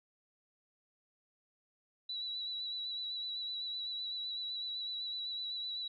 sine tone with vibrato, 3933 Hz, B7, 8 cents flat, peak -37 dBFS, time 2.09-5.88 s, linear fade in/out 5 ms, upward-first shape sine, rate 7.9 Hz, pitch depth 26 cents each way, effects none

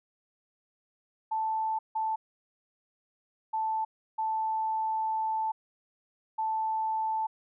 sine tone bursts at uneven times, 880 Hz, A5, in tune, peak -27 dBFS, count 5, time 1.31-1.79 / 1.95-2.16 / 3.53-3.85 / 4.18-5.52 / 6.38-7.27 s, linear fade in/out 10 ms, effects none

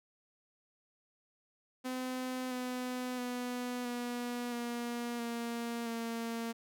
sawtooth tone with pitch steps, 255.5 / 251.1 / 246.8 / 242.6 / 238.4 / 234.3 / 230.3 Hz, C4 / B3 / B3 / B3 / A#3 / A#3 / A#3, -41 / +29 / -1 / -31 / +39 / +9 / -21 cents, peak -32 dBFS, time 1.84-6.53 s, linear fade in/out 20 ms, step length 670 ms, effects none

